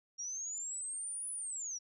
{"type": "linear two-way sweep", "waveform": "sine", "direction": "up then down", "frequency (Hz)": [5588, 10000, 5588], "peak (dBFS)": -38, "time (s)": [0.18, 1.79], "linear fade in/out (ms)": 20, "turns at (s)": 1.31, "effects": []}